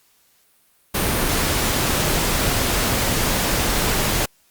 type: noise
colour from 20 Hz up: pink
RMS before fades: -20 dBFS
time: 0.94-4.26 s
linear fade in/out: 10 ms
effects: white hiss -59 dBFS RMS until 4.5 s + Opus 48 kbps